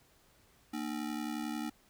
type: ring-modulated tone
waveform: square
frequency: 266.5 Hz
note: C4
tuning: 32 cents sharp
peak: -33 dBFS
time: 0.73-1.7 s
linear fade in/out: 10 ms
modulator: 35.6 Hz
effects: pink hiss -66 dBFS RMS until 1.89 s